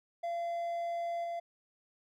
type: tone with level steps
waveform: triangle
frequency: 684 Hz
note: F5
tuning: 36 cents flat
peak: -31 / -33 dBFS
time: 0.23-1.4 s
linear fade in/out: 10 ms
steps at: 1.24 s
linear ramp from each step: 2 ms
effects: none

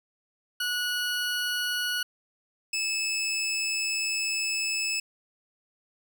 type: tone pair in turn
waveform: 20% pulse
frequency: 1464 / 2609 Hz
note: F#6 / E7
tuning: -19 / -18 cents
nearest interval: minor seventh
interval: 1001 cents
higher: second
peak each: -22 dBFS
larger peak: neither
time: 0.6-2.03 / 2.73-5 s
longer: second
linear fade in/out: 5 ms
effects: none

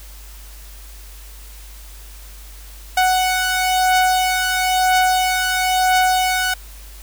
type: beating tone pair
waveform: sawtooth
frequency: 741 / 742 Hz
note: F#5 / F#5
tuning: +2 / +5 cents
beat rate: 1 Hz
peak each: -17 / -12 dBFS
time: 2.97-6.54 s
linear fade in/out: 5 ms
effects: added 50 Hz sine -36 dBFS peak until 7.02 s + white hiss -43 dBFS RMS until 7.02 s

